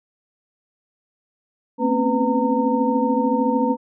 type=tone cluster; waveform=sine; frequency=229 / 257 / 270.5 / 499 / 917 Hz; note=A#3 / C4 / C#4 / B4 / A#5; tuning=-31 / -31 / -42 / +18 / -29 cents; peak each=-23 dBFS; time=1.78-3.77 s; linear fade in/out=50 ms; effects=none